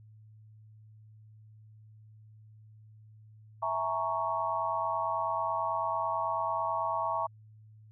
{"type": "chord", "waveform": "sine", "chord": "A# half-diminished seventh", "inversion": "second", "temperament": "equal with one note detuned", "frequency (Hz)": [659.3, 843.2, 932.3, 1108.7], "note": ["E5", "G#5", "A#5", "C#6"], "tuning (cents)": [0, 26, 0, 0], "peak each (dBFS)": [-35, -37, -33, -33], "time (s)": [3.62, 7.27], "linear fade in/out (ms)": 10, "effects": ["added 108 Hz sine -52 dBFS peak until 7.91 s"]}